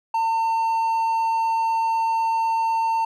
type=tone; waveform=triangle; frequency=904 Hz; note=A5; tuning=47 cents sharp; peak=-17 dBFS; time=0.14-3.05 s; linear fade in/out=5 ms; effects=none